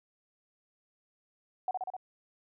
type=tone with echo; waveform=sine; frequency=746 Hz; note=F#5; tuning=14 cents sharp; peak=-28 dBFS; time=1.68-1.71 s; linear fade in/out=2 ms; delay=64 ms; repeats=4; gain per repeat=-2 dB; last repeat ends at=1.966 s; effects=none